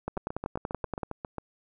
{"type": "two click trains", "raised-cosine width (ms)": 1, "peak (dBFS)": [-17, -20], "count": [11, 10], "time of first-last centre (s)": [[0.08, 1.032], [0.17, 1.383]], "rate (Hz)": [10.5, 7.42], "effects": []}